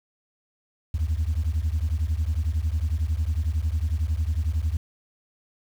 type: beating tone pair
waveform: sine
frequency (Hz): 73.7 / 84.7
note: D2 / E2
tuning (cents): +7 / +48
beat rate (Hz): 11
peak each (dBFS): -23 / -24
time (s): 0.94-4.77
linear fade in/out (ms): 5
effects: tanh soft clip ceiling -18 dBFS + 8-bit